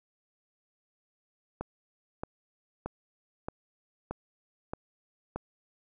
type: click train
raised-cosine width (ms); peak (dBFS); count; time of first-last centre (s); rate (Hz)
1; -20; 7; 1.61-5.36; 1.6
effects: none